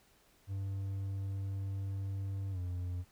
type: tone with pitch glide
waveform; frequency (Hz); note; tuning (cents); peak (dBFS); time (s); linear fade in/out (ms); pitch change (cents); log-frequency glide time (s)
triangle; 97.6 to 89.5; G2 to F2; -7 to +43; -33; 0.47-3.05; 50; -150; 2.51-2.59
effects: pink hiss -67 dBFS RMS until 3.11 s